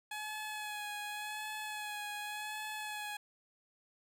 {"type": "tone with vibrato", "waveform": "15% pulse", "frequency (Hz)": 844, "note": "G#5", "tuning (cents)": 28, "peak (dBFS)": -33, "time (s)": [0.11, 3.17], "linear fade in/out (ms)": 5, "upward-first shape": "sine", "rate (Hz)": 0.88, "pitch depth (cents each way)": 27, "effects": []}